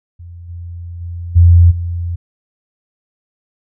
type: tone with level steps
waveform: sine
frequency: 86.2 Hz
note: F2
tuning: 22 cents flat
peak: -30 / -25 / -22 / -3 / -17 dBFS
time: 0.19-2.16 s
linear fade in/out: 10 ms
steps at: 0.48 / 1 / 1.35 / 1.7 s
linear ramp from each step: 20 ms
effects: none